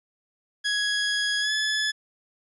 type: tone with pitch glide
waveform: 20% pulse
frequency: 1667 to 1717.8 Hz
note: G#6 to A6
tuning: +6 to -42 cents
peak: -18 dBFS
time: 0.64-1.92 s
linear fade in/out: 20 ms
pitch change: +52 cents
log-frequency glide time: 1.4-1.52 s
effects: resampled to 24000 Hz